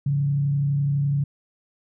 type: tone with frequency modulation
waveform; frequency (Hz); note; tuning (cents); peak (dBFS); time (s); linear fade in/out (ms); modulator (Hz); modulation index
sine; 141.6; C#3; +37; -19; 0.06-1.24; 5; 31.9; 0.32
effects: none